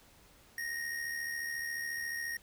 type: tone with amplitude modulation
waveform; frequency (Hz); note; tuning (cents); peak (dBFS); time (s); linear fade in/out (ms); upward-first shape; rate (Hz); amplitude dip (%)
square; 1864.7; A#6; 0; -34; 0.58-2.37; 2; sine; 74.2; 50
effects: pink hiss -61 dBFS RMS until 2.42 s